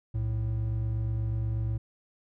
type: tone pair together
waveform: triangle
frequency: 61.74 / 110.01 Hz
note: B1 / A2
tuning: 0 / 0 cents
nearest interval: minor seventh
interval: 1000 cents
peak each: -31 / -26 dBFS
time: 0.14-1.78 s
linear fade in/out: 10 ms
effects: none